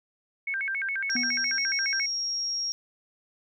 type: tone with vibrato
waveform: sine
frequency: 1864.7 Hz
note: A#6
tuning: in tune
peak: -27 dBFS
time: 0.47-2.06 s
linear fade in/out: 5 ms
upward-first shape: square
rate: 7.2 Hz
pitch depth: 290 cents each way
type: tone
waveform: sine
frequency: 5590 Hz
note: F8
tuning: 1 cent sharp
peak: -27 dBFS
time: 1.1-2.72 s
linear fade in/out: 0 ms
type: tone with exponential decay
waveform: triangle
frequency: 244.4 Hz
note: B3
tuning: 18 cents flat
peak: -26 dBFS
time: 1.15-1.75 s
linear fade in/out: 5 ms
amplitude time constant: 130 ms
effects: none